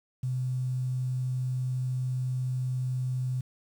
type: tone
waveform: sine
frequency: 127.7 Hz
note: C3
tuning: 42 cents flat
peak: -27 dBFS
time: 0.23-3.41 s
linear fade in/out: 5 ms
effects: 9-bit